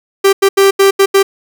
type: tone bursts at uneven times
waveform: 45% pulse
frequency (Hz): 392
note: G4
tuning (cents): 0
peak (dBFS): -5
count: 6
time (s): 0.24-0.33 / 0.42-0.49 / 0.57-0.71 / 0.79-0.91 / 0.99-1.06 / 1.14-1.23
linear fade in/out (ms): 10
effects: none